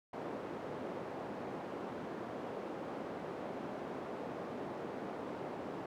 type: band-pass noise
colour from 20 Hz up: white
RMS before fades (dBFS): -43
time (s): 0.13-5.86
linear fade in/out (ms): 5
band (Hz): 200 to 570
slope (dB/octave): 12
effects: none